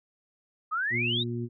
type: exponential sweep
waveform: sine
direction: up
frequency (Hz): 1211 to 3900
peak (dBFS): -26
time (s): 0.71-1.24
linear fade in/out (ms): 20
type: harmonic tone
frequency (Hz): 118.8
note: A#2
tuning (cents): +33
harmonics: 1 / 2 / 3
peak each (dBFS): -32 / -34 / -36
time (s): 0.9-1.49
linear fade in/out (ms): 50
effects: none